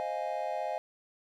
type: chord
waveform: triangle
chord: F minor seventh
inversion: second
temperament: equal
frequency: 523.3 / 622.3 / 698.5 / 830.6 Hz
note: C5 / Eb5 / F5 / Ab5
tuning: 0 / 0 / 0 / 0 cents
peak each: -38 / -34 / -35 / -35 dBFS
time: 0-0.78 s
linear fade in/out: 0 ms
effects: none